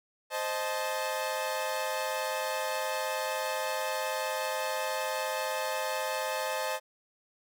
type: chord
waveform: sawtooth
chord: A diminished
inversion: first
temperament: equal with one note detuned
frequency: 523.3 / 622.3 / 870.4 Hz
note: C5 / Eb5 / A5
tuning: 0 / 0 / -19 cents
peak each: -31 / -31 / -31 dBFS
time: 0.3-6.8 s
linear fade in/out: 50 ms
effects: none